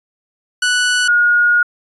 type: tone pair in turn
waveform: sawtooth / sine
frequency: 1480 / 1437.9 Hz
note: F#6 / F#6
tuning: 0 / -50 cents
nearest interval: unison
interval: 50 cents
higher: first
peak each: -9 dBFS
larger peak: neither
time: 0.62-1.08 / 1.08-1.63 s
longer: second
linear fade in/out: 5 ms
effects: resampled to 24000 Hz